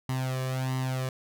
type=tone with flanger; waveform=sawtooth; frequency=130 Hz; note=C3; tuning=11 cents flat; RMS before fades=-30 dBFS; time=0.09-1.09 s; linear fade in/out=2 ms; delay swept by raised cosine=1 to 1.75 ms; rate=1.5 Hz; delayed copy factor=+0.75; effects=none